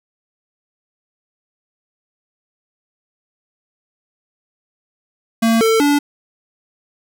square tone with pitch steps, 227.1 / 447.1 / 288.7 Hz, A#3 / A4 / D4, -45 / +28 / -30 cents, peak -12 dBFS, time 5.42-5.99 s, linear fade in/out 10 ms, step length 190 ms, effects none

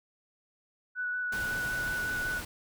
sine tone with vibrato, 1480 Hz, F#6, in tune, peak -30 dBFS, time 0.95-2.42 s, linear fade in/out 50 ms, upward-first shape square, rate 5.4 Hz, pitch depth 10 cents each way
pink noise, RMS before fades -40 dBFS, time 1.32-2.45 s, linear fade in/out 5 ms
effects none

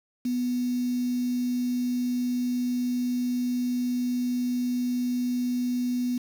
sine tone with quantisation, 246.9 Hz, B3, in tune, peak -24 dBFS, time 0.25-6.18 s, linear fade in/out 5 ms, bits 7, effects none

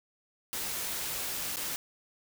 white noise with dropouts, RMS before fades -35 dBFS, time 0.53-1.76 s, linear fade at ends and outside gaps 0 ms, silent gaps 1.559-1.569 s, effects none

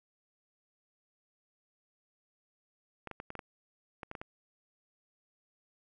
clicks, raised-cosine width 0.5 ms, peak -26 dBFS, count 10, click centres 3.073 / 3.113 / 3.201 / 3.304 / 3.353 / 3.392 / 4.032 / 4.114 / 4.152 / 4.215 s, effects none

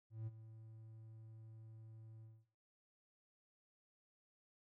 triangle tone with ADSR envelope, 111 Hz, A2, 16 cents sharp, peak -39 dBFS, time 0.1-2.46 s, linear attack 170 ms, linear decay 29 ms, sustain -13 dB, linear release 230 ms, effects noise-tail reverb RT60 0.5 s tail -20 dB re dry

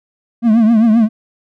triangle tone with vibrato, 224.4 Hz, A3, 34 cents sharp, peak -5 dBFS, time 0.42-1.09 s, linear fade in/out 50 ms, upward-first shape triangle, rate 7.6 Hz, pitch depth 120 cents each way, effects none

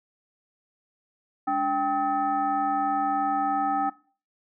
sine tone with frequency modulation, 784 Hz, G5, in tune, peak -22 dBFS, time 1.47-3.9 s, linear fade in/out 10 ms, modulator 495 Hz, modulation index 0.89, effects noise-tail reverb RT60 0.4 s tail -19 dB re dry

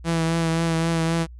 sawtooth tone with vibrato, 164.81 Hz, E3, in tune, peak -16 dBFS, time 0.04-1.27 s, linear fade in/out 50 ms, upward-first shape triangle, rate 3.8 Hz, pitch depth 28 cents each way, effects added 60 Hz sine -38 dBFS peak until 1.39 s + resampled to 24000 Hz

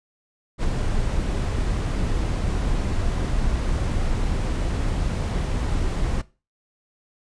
brown noise with ADSR envelope, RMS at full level -20 dBFS, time 0.58-6.22 s, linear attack 53 ms, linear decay 14 ms, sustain -3 dB, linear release 13 ms, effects noise-tail reverb RT60 0.3 s tail -19 dB re dry + resampled to 22050 Hz

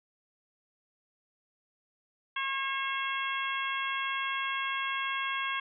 harmonic tone with a mistuned harmonic, 541 Hz, C#5, 42 cents flat, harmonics 2 / 3 / 4 / 5 / 6, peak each -34 / -36 / -37 / -38 / -39 dBFS, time 2.36-5.6 s, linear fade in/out 5 ms, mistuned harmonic 6, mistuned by +27 cents, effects none

